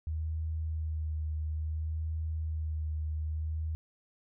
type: tone with vibrato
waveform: sine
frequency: 78.4 Hz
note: D#2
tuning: 14 cents sharp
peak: -31 dBFS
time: 0.07-3.75 s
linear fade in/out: 0 ms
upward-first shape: sine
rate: 0.59 Hz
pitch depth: 23 cents each way
effects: none